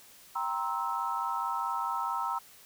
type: chord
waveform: sine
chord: C dominant seventh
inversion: second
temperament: just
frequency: 784.9 / 941.9 / 1046.5 / 1308.1 Hz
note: G5 / Bb5 / C6 / E6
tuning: +2 / +18 / 0 / -14 cents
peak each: -38 / -33 / -37 / -34 dBFS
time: 0.35-2.39 s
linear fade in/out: 10 ms
effects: white hiss -55 dBFS RMS until 2.65 s